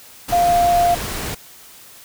sine tone in noise, 698.5 Hz, F5, in tune, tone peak -12 dBFS, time 0.32-0.95 s, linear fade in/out 10 ms, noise pink, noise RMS -26 dBFS, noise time 0.28-1.35 s, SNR +11 dB, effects white hiss -43 dBFS RMS until 2.04 s

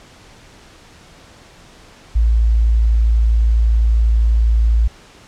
sine tone, 56.1 Hz, A1, 34 cents sharp, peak -10 dBFS, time 2.15-4.88 s, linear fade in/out 10 ms, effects pink hiss -44 dBFS RMS until 5.27 s + low-pass 7000 Hz 12 dB/octave

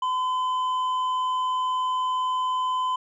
triangle tone with hard clipping, 1017 Hz, C6, 50 cents flat, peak -24 dBFS, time 0.02-2.96 s, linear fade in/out 5 ms, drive 8 dB, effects resampled to 16000 Hz

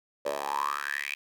10% pulse tone with high-pass filter sweep, 71.2 Hz, C#2, 47 cents sharp, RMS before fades -32 dBFS, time 0.25-1.15 s, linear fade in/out 10 ms, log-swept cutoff 550 to 2500 Hz, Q 8.6, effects none

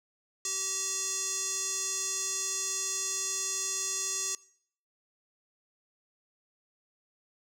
square tone with band-pass filter, 384.2 Hz, G4, 35 cents flat, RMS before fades -33 dBFS, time 0.45-4.35 s, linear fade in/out 2 ms, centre 6700 Hz, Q 4.7, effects noise-tail reverb RT60 0.6 s tail -23 dB re dry

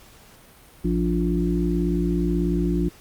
harmonic tone, 58.27 Hz, A#1, in tune, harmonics 1 / 3 / 5 / 6, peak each -25 / -23 / -26 / -27 dBFS, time 0.84-2.89 s, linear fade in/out 10 ms, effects pink hiss -50 dBFS RMS until 3 s + Opus 48 kbps

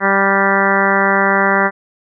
harmonic tone with a mistuned harmonic, 196 Hz, G3, in tune, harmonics 1 / 2 / 3 / 4 / 5 / 6 / 7 / 8 / 9 / 10, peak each -20 / -20 / -20 / -20 / -20 / -20 / -20 / -20 / -20 / -20 dBFS, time 0-1.71 s, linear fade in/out 50 ms, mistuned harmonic 7, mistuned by +29 cents, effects none

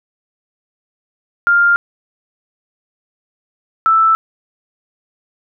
sine tone pair in turn, 1400 / 1321.4 Hz, F6 / E6, +4 / +4 cents, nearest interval minor second, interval 100 cents, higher first, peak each -8 dBFS, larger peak neither, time 1.47-1.76 / 3.86-4.15 s, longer neither, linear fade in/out 0 ms, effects none

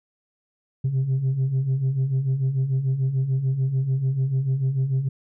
sine beating tone pair, 128 / 134.8 Hz, C3 / C#3, -38 / -48 cents, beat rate 6.8 Hz, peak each -25 / -19 dBFS, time 0.84-5.09 s, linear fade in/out 10 ms, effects tanh soft clip ceiling -17 dBFS

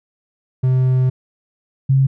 triangle / sine tone pair in turn, 128.7 / 134.71 Hz, C3 / C#3, -28 / -49 cents, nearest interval minor second, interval 79 cents, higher second, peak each -10 dBFS, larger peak neither, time 0.63-1.1 / 1.89-2.07 s, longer first, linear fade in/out 10 ms, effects none

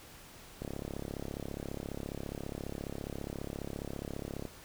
click train, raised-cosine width 2 ms, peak -25 dBFS, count 134, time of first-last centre 0.62-4.453 s, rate 34.7 Hz, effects pink hiss -53 dBFS RMS until 4.64 s

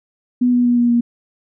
sine tone with pitch steps, 246.9 / 244.5 / 242.1 / 239.7 / 237.4 Hz, B3 / B3 / B3 / A#3 / A#3, 0 / -17 / -34 / +48 / +32 cents, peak -11 dBFS, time 0.41-1.01 s, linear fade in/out 10 ms, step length 120 ms, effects none

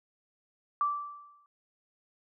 sine tone with exponential decay, 1166 Hz, D6, 13 cents flat, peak -23 dBFS, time 0.81-1.46 s, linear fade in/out 1 ms, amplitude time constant 140 ms, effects none

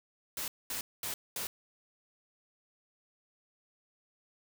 white noise bursts, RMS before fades -37 dBFS, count 4, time 0.37-1.47 s, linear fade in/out 2 ms, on 110 ms, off 220 ms, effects none

